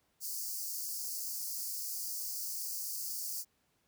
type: high-pass noise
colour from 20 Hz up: white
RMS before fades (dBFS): -39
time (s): 0.2-3.45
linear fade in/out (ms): 50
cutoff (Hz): 4500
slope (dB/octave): 96
effects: pink hiss -75 dBFS RMS until 3.87 s + high-pass 60 Hz 12 dB/octave